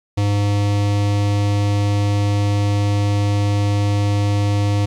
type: tone with notch filter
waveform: square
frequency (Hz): 102.1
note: G#2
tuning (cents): -29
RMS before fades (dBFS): -17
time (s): 0.17-4.86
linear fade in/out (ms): 10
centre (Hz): 1500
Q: 1.9
effects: low-pass 7000 Hz 12 dB/octave + 9-bit